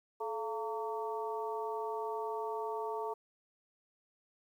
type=harmonic tone with a mistuned harmonic; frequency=228 Hz; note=A#3; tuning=38 cents flat; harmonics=2 / 3 / 4 / 5; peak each=-38 / -44 / -39 / -45 dBFS; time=0.2-3.14 s; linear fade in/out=10 ms; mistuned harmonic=2; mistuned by=-85 cents; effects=11-bit